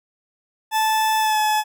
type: tone with pitch glide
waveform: 40% pulse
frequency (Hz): 874 to 856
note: A5 to A5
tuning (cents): -12 to -48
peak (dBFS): -16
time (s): 0.71-1.64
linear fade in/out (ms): 50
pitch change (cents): -36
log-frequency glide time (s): 1.19-1.39
effects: none